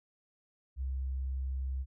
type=tone; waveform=sine; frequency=65.9 Hz; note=C2; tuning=13 cents sharp; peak=-32 dBFS; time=0.76-1.86 s; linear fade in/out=50 ms; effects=none